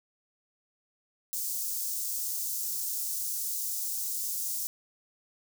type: high-pass noise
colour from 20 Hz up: white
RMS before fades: -33 dBFS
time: 1.33-4.67 s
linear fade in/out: 0 ms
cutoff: 5600 Hz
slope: 24 dB/octave
effects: none